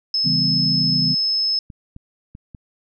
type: tone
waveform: sine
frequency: 5200 Hz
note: E8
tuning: 24 cents flat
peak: -17 dBFS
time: 0.14-1.59 s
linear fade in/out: 2 ms
type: chord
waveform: sine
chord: C# half-diminished seventh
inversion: none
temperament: just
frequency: 138.59 / 166.31 / 199.57 / 249.5 Hz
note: C#3 / E3 / G3 / B3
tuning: 0 / +16 / +31 / +18 cents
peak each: -25 / -23 / -28 / -25 dBFS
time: 0.24-1.15 s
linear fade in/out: 20 ms
type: clicks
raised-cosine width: 5 ms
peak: -25 dBFS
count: 4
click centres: 1.702 / 1.964 / 2.351 / 2.548 s
effects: none